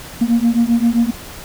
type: beating tone pair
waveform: sine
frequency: 230.2 / 237.8 Hz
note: A#3 / A#3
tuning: -22 / +35 cents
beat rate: 7.6 Hz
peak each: -13 dBFS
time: 0.21-1.11 s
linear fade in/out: 10 ms
effects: tanh soft clip ceiling -7 dBFS + pink hiss -34 dBFS RMS until 1.44 s